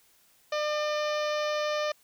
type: harmonic tone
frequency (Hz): 601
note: D5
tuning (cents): +40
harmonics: 1 / 2 / 3 / 4 / 5 / 6 / 7 / 8 / 9 / 10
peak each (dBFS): -28 / -34 / -38 / -40 / -42 / -44 / -45 / -46 / -47 / -48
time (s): 0.52-1.92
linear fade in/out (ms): 5
effects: white hiss -63 dBFS RMS until 2.03 s